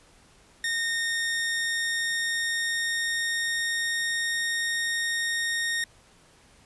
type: tone with pitch glide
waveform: sawtooth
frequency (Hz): 1841 to 1851.7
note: A#6 to A#6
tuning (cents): -22 to -12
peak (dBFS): -22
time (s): 0.64-5.84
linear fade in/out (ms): 2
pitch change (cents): +10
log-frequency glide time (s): 1.29-4.7
effects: pink hiss -57 dBFS RMS until 6.65 s + resampled to 24000 Hz